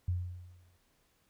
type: tone with exponential decay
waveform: sine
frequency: 89.2 Hz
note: F2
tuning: 37 cents sharp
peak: -27 dBFS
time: 0.08-0.77 s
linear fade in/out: 5 ms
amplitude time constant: 150 ms
effects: pink hiss -72 dBFS RMS until 1.29 s